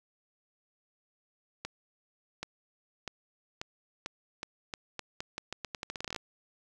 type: accelerating click train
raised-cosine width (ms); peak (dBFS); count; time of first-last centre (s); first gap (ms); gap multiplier
0.2; -19; 23; 1.65-6.162; 780; 0.83
effects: none